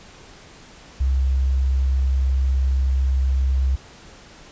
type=tone; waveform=sine; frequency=66.1 Hz; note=C2; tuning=18 cents sharp; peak=-16 dBFS; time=1-3.76 s; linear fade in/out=10 ms; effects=pink hiss -45 dBFS RMS until 4.51 s + resampled to 16000 Hz